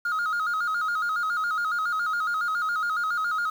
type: tone with vibrato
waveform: sine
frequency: 1341 Hz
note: E6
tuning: 29 cents sharp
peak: -21 dBFS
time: 0.05-3.5 s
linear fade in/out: 5 ms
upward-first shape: square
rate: 7.2 Hz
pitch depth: 95 cents each way
effects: tanh soft clip ceiling -23 dBFS + 8-bit